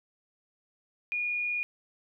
sine tone with frequency modulation, 2440 Hz, D#7, 34 cents flat, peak -28 dBFS, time 1.12-1.63 s, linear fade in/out 0 ms, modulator 44 Hz, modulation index 0.33, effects none

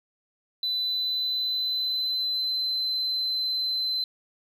sine tone with pitch glide, 4000 to 4061 Hz, B7 to B7, +21 to +48 cents, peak -23 dBFS, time 0.63-4.04 s, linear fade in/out 2 ms, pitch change +27 cents, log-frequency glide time 0.83-2.61 s, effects tanh soft clip ceiling -22 dBFS

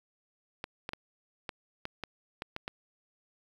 clicks, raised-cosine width 0.3 ms, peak -20 dBFS, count 9, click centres 0.641 / 0.891 / 0.934 / 1.492 / 1.854 / 2.037 / 2.421 / 2.564 / 2.679 s, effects 8-bit

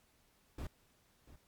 brown noise with echo, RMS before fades -41 dBFS, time 0.58-0.67 s, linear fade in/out 5 ms, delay 690 ms, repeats 1, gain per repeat -15 dB, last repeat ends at 1.36 s, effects pink hiss -71 dBFS RMS until 1.47 s + MP3 96 kbps

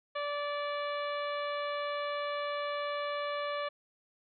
harmonic tone, 581 Hz, D5, 19 cents flat, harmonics 1 / 2 / 3 / 4 / 5 / 6 / 7, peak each -35 / -37 / -43 / -45 / -48 / -48 / -51 dBFS, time 0.15-3.69 s, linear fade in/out 10 ms, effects none

